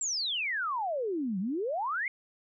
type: exponential two-way sweep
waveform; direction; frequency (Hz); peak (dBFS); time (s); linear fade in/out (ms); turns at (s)
sine; down then up; 7730 to 178.5 to 2218; -29; 0.01-2.08; 2; 1.39
effects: none